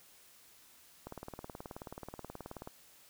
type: click train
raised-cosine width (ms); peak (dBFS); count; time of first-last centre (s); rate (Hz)
1; -29; 31; 1.07-2.674; 18.7
effects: white hiss -61 dBFS RMS until 3.09 s